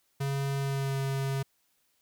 square tone with pitch glide, 138.3 to 136.08 Hz, C#3 to C#3, -4 to -32 cents, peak -29 dBFS, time 0.2-1.43 s, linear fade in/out 10 ms, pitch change -28 cents, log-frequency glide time 0.57-0.98 s, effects white hiss -72 dBFS RMS until 2.01 s

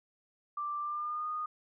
sine tone with pitch glide, 1178 to 1230.9 Hz, D6 to D#6, +5 to -19 cents, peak -33 dBFS, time 0.57-1.46 s, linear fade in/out 5 ms, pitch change +76 cents, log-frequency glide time 0.8-1.28 s, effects none

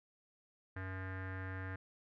square tone with low-pass filter, 94.4 Hz, F#2, 35 cents sharp, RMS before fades -43 dBFS, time 0.76-1.76 s, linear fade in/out 5 ms, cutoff 1700 Hz, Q 7, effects none

